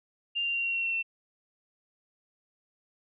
sine tone with pitch steps, 2794 / 2778 / 2762 / 2746 / 2730 / 2714 / 2699 Hz, F7 / F7 / F7 / F7 / F7 / E7 / E7, 0 / -10 / -20 / -30 / -40 / +50 / +40 cents, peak -27 dBFS, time 0.35-1.029 s, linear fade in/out 20 ms, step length 97 ms, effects none

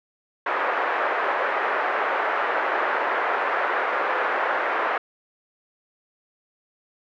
white band-pass noise, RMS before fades -24 dBFS, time 0.46-4.98 s, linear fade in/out 5 ms, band 420 to 1700 Hz, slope 24 dB/octave, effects none

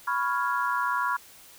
sine chord, C# dominant seventh, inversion third, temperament equal, 987.8 / 1108.7 / 1396.9 / 1661.2 Hz, B5 / C#6 / E#6 / G#6, 0 / 0 / 0 / 0 cents, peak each -28 / -30 / -29 / -34 dBFS, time 0.07-1.17 s, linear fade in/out 10 ms, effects white hiss -51 dBFS RMS until 1.58 s

